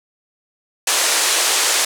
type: band-pass noise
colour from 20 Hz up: white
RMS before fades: -17 dBFS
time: 0.87-1.85 s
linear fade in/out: 5 ms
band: 390 to 9500 Hz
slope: 24 dB/octave
effects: none